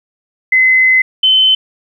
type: tone pair in turn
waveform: sine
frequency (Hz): 2042 / 3060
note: C7 / G7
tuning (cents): -43 / -42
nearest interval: perfect fifth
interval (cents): 701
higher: second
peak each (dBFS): -6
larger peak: neither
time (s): 0.52-1.02 / 1.23-1.55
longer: first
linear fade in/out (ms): 5
effects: 8-bit